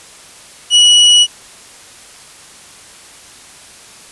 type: tone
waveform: 40% pulse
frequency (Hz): 2929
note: F#7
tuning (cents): -18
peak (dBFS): -4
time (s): 0.7-1.27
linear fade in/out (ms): 50
effects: white hiss -38 dBFS RMS until 4.11 s + resampled to 24000 Hz